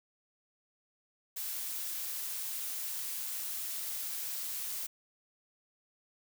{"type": "noise", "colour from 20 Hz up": "blue", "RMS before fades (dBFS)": -38, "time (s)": [1.36, 4.87], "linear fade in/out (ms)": 10, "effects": []}